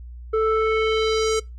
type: tone with low-pass filter sweep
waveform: square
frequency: 440 Hz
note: A4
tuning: in tune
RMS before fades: -20 dBFS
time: 0.33-1.4 s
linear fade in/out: 10 ms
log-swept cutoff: 1000 to 7600 Hz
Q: 2.1
effects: noise-tail reverb RT60 0.2 s tail -22 dB re dry + added 60 Hz sine -35 dBFS peak until 1.58 s